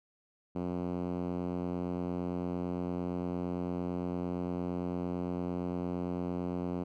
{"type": "tone with band-pass filter", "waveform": "5% pulse", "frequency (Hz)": 88.8, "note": "F2", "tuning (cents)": 29, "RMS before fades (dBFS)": -35, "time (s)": [0.55, 6.84], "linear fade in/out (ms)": 10, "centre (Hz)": 210, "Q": 1.3, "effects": []}